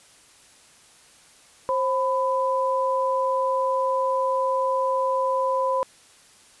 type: tone pair together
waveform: sine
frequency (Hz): 530 / 1000.5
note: C5 / B5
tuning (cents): +22 / +22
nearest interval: major seventh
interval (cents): 1100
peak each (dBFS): -23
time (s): 1.69-5.83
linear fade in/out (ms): 0
effects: white hiss -53 dBFS RMS until 6.6 s + resampled to 24000 Hz